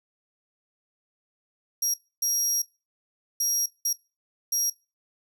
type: tone bursts at uneven times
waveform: 30% pulse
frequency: 5650 Hz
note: F8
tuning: 19 cents sharp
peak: -19 dBFS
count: 5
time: 1.82-1.94 / 2.22-2.62 / 3.4-3.66 / 3.85-3.93 / 4.52-4.7 s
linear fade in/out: 5 ms
effects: noise-tail reverb RT60 0.3 s tail -21 dB re dry

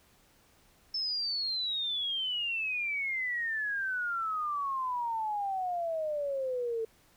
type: exponential sweep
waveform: sine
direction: down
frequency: 5300 to 443 Hz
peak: -30 dBFS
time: 0.94-6.85 s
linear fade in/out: 5 ms
effects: pink hiss -64 dBFS RMS until 7.16 s

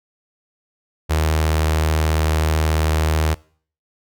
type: tone with notch filter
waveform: sawtooth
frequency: 78.4 Hz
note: D#2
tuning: 14 cents sharp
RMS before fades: -18 dBFS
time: 1.09-3.35 s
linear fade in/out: 20 ms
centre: 210 Hz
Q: 1.3
effects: noise-tail reverb RT60 0.5 s tail -23 dB re dry

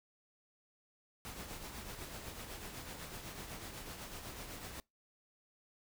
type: noise with tremolo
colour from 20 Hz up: pink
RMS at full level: -45 dBFS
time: 1.25-4.8 s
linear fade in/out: 0 ms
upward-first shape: triangle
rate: 8 Hz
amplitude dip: 50%
effects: noise-tail reverb RT60 0.2 s tail -25 dB re dry

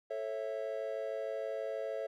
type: chord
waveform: triangle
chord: A major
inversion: none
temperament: equal with one note detuned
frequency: 440 / 546.7 / 659.3 Hz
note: A4 / C#5 / E5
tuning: 0 / -24 / 0 cents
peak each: -39 / -37 / -38 dBFS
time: 0.1-2.07 s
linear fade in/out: 10 ms
effects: none

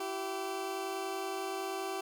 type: tone pair together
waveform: 20% pulse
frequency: 334.8 / 385.4 Hz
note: E4 / G4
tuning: +27 / -29 cents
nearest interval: major second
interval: 244 cents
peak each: -37 / -31 dBFS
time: 0-2.01 s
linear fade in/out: 5 ms
effects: none

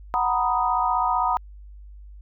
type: chord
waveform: sine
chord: B major seventh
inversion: second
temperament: equal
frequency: 740 / 932.3 / 987.8 / 1244.5 Hz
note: F#5 / A#5 / B5 / D#6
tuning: 0 / 0 / 0 / 0 cents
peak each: -25 dBFS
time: 0.14-1.37 s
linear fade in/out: 0 ms
effects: added 50 Hz sine -40 dBFS peak until 2.21 s

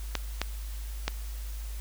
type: clicks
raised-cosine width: 0.2 ms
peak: -10 dBFS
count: 3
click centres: 0.153 / 0.416 / 1.08 s
effects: added 52 Hz sine -34 dBFS peak until 1.8 s + white hiss -49 dBFS RMS until 1.8 s

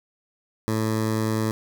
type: tone with notch filter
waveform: 15% pulse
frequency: 110 Hz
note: A2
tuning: in tune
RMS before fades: -24 dBFS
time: 0.68-1.51 s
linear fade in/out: 0 ms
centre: 2800 Hz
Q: 1.6
effects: none

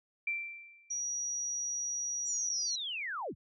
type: tone with exponential decay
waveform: sine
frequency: 2349 Hz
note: D7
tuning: in tune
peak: -29 dBFS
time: 0.27-1.01 s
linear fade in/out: 5 ms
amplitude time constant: 160 ms
type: tone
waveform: sine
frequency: 5780 Hz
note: F#8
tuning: 41 cents flat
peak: -33 dBFS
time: 0.9-2.76 s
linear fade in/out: 10 ms
type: linear sweep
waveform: sine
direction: down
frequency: 7420 to 38.82 Hz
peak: -35 dBFS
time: 2.25-3.35 s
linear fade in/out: 50 ms
effects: none

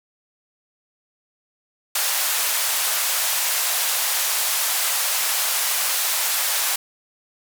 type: band-pass noise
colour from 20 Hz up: white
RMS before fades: -22 dBFS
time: 1.95-6.76 s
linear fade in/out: 5 ms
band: 610 to 16000 Hz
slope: 24 dB/octave
effects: none

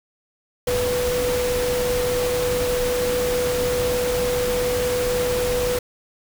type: tone in noise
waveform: sine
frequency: 493.9 Hz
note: B4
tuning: in tune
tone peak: -20 dBFS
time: 0.67-5.79 s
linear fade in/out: 5 ms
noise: pink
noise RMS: -27 dBFS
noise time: 0.67-5.79 s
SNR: +4 dB
effects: none

